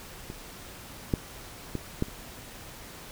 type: clicks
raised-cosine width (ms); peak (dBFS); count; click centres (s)
3; -24 / -11 / -17 / -12 / -30; 5; 0.301 / 1.138 / 1.753 / 2.024 / 2.084
effects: pink hiss -45 dBFS RMS until 3.11 s